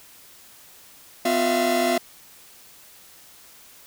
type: tone cluster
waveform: 45% pulse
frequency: 252 / 355 / 642 / 682 Hz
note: B3 / F4 / E5 / F5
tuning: +35 / +28 / -46 / -41 cents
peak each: -26 / -26 / -28 / -22 dBFS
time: 1.25-1.98 s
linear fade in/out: 5 ms
effects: white hiss -49 dBFS RMS until 3.86 s